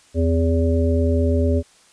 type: harmonic tone with a mistuned harmonic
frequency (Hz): 81.8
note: E2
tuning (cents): -13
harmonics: 1 / 3 / 5 / 7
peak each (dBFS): -17 / -22 / -24 / -25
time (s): 0.14-1.63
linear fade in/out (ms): 50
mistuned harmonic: 3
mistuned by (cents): +60
effects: white hiss -53 dBFS RMS until 1.92 s + resampled to 22050 Hz